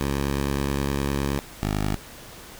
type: tone pair in turn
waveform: 10% pulse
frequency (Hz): 69.6 / 51.27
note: C#2 / G#1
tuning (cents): +8 / -22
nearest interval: perfect fourth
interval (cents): 530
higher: first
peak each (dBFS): -15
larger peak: neither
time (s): 0.01-1.39 / 1.63-1.96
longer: first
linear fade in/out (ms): 0
effects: pink hiss -43 dBFS RMS until 2.59 s